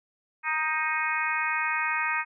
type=harmonic tone with a mistuned harmonic; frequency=311.4 Hz; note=D#4; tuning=2 cents sharp; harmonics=3 / 4 / 5 / 6 / 7 / 8; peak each=-32 / -32 / -32 / -32 / -32 / -32 dBFS; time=0.43-2.25 s; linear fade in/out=50 ms; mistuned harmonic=5; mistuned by=+20 cents; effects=none